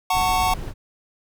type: chord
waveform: square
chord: F# minor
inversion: none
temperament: equal with one note detuned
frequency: 740 / 896.4 / 1108.7 Hz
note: F#5 / A5 / C#6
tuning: 0 / +32 / 0 cents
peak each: -22 / -24 / -25 dBFS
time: 0.1-0.54 s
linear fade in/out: 5 ms
type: noise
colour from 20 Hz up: brown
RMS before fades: -29 dBFS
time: 0.12-0.74 s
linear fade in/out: 50 ms
effects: none